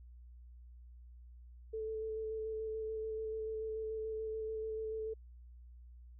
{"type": "tone with vibrato", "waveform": "sine", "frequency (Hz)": 438.8, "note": "A4", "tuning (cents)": -5, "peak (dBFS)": -37, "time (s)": [1.73, 5.14], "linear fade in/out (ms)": 10, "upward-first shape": "square", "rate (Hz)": 6.9, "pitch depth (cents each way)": 11, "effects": ["added 60 Hz sine -52 dBFS peak until 6.19 s"]}